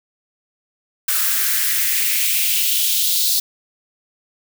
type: noise with high-pass filter sweep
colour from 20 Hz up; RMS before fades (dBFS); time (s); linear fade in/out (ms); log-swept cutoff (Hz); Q
blue; -18; 1.08-3.4; 5; 1300 to 4200; 3.1
effects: none